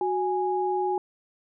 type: tone pair together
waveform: sine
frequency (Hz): 369.2 / 828.8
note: F#4 / G#5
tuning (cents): -4 / -4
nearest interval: octave + major second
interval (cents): 1400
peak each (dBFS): -26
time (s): 0.01-0.98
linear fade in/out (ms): 2
effects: none